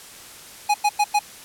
square tone bursts, 831 Hz, G#5, 1 cent sharp, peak -16 dBFS, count 4, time 0.69-1.193 s, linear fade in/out 10 ms, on 53 ms, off 97 ms, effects white hiss -42 dBFS RMS until 1.44 s + low-pass 12000 Hz 12 dB/octave

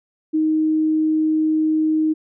sine tone, 312.6 Hz, D#4, 8 cents sharp, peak -15 dBFS, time 0.33-2.14 s, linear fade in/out 20 ms, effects none

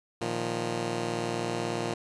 10% pulse chord, Bb suspended fourth, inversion none, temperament just, 116.54 / 155.39 / 174.81 Hz, Bb2 / Eb3 / F3, 0 / -2 / +2 cents, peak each -25 / -29 / -27 dBFS, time 0.21-1.94 s, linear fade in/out 5 ms, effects resampled to 22050 Hz

